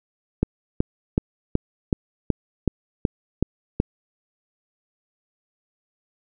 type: click train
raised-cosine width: 3 ms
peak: -5 dBFS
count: 10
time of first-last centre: 0.43-3.801 s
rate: 2.67 Hz
effects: none